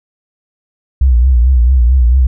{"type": "tone with vibrato", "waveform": "sine", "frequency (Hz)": 62.3, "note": "B1", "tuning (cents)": 16, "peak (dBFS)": -5, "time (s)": [1.01, 2.27], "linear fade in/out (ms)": 5, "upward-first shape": "triangle", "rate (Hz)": 4.5, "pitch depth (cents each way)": 140, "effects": []}